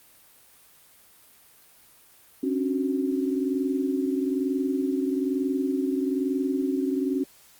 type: tone cluster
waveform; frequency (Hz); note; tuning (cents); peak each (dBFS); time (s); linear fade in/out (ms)
sine; 270.3 / 291.4 / 370.3; C#4 / D4 / F#4; -44 / -13 / +1; -25 / -30 / -29; 2.43-7.24; 5
effects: white hiss -55 dBFS RMS until 7.59 s + Opus 32 kbps